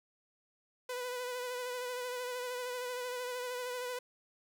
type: tone with vibrato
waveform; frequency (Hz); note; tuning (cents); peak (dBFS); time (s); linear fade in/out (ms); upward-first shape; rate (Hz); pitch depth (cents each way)
sawtooth; 496.9; B4; +11; -33; 0.89-3.99; 5; sine; 13; 30
effects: none